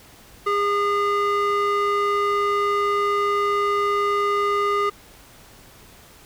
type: tone with band-pass filter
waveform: square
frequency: 407.4 Hz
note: G#4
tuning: 33 cents flat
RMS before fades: -21 dBFS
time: 0.46-4.9 s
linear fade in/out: 10 ms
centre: 1100 Hz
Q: 1.6
effects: pink hiss -48 dBFS RMS until 6.25 s